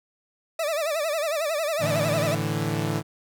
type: tone with vibrato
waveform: 40% pulse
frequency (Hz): 620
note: D#5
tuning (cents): -6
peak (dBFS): -23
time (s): 0.59-2.35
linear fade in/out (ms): 5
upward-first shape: sine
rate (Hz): 11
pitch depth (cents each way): 130
type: chord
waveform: sawtooth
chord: A suspended fourth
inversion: none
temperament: equal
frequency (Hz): 110 / 146.83 / 164.81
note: A2 / D3 / E3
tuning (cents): 0 / 0 / 0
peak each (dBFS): -25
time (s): 1.79-3.03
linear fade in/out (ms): 50
effects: none